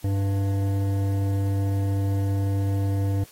sine tone with hard clipping, 98.5 Hz, G2, 9 cents sharp, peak -23 dBFS, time 0.04-3.24 s, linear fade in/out 5 ms, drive 12 dB, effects white hiss -51 dBFS RMS until 3.31 s + AAC 48 kbps

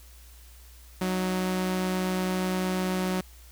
sawtooth tone pair together, 184.98 / 311.1 Hz, F#3 / D#4, 0 / 0 cents, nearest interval major sixth, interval 900 cents, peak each -22 / -33 dBFS, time 1.01-3.21 s, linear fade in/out 5 ms, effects added 60 Hz sine -48 dBFS peak until 3.51 s + white hiss -55 dBFS RMS until 3.51 s

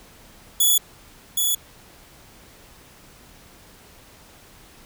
5% pulse tone with echo, 3414 Hz, G#7, 47 cents sharp, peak -7 dBFS, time 0.6-0.78 s, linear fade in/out 5 ms, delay 770 ms, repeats 1, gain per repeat -4 dB, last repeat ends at 1.55 s, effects pink hiss -49 dBFS RMS until 4.85 s

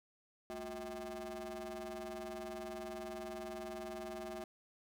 30% pulse ring-modulated tone, 140 Hz, C#3, 18 cents sharp, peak -37 dBFS, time 0.5-4.44 s, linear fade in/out 0 ms, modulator 500 Hz, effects none

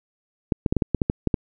clicks, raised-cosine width 3 ms, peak -6 dBFS, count 10, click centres 0.522 / 0.662 / 0.725 / 0.767 / 0.822 / 0.947 / 1.018 / 1.099 / 1.273 / 1.342 s, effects none

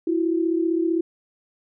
sine tone pair together, 329.6 / 365.1 Hz, E4 / F#4, 0 / -23 cents, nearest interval major second, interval 177 cents, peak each -20 / -25 dBFS, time 0.07-1.01 s, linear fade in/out 5 ms, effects none

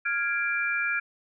sine tone cluster, 1401 / 1654 / 2361 Hz, F6 / G#6 / D7, +5 / -8 / +9 cents, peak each -29 dBFS, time 0.05-1 s, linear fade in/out 10 ms, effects none

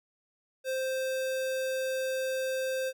square tone, 523.3 Hz, C5, in tune, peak -30 dBFS, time 0.64-2.93 s, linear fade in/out 50 ms, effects none

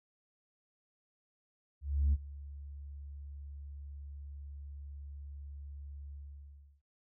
sine tone with ADSR envelope, 71 Hz, C#2, 42 cents sharp, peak -22 dBFS, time 1.81-6.82 s, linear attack 320 ms, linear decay 37 ms, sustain -21 dB, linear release 690 ms, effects tanh soft clip ceiling -23 dBFS

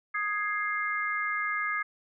sine chord, Ab major, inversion second, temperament equal with one note detuned, 1244.5 / 1661.2 / 2104 Hz, Eb6 / Ab6 / C7, 0 / 0 / +9 cents, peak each -32 dBFS, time 0.14-1.83 s, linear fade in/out 10 ms, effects none

